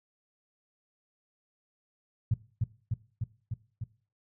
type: tone with echo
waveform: sine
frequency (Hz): 110.7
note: A2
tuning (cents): +11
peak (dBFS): -22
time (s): 2.31-2.34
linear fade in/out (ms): 5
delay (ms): 300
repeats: 5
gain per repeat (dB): -2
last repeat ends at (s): 3.84
effects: noise-tail reverb RT60 0.4 s tail -18 dB re dry